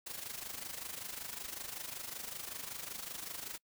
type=noise with amplitude modulation; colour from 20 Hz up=white; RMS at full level=-41 dBFS; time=0.06-3.58 s; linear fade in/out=10 ms; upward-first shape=sine; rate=25.3 Hz; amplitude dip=70%; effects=noise-tail reverb RT60 0.1 s tail -25 dB re dry